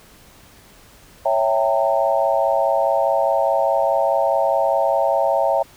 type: chord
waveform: sine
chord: C# diminished seventh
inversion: none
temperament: equal with one note detuned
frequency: 554.4 / 659.3 / 784 / 914.2 Hz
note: C#5 / E5 / G5 / Bb5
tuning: 0 / 0 / 0 / -34 cents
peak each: -20 / -19 / -22 / -23 dBFS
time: 1.25-5.63 s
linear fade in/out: 10 ms
effects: pink hiss -48 dBFS RMS until 5.76 s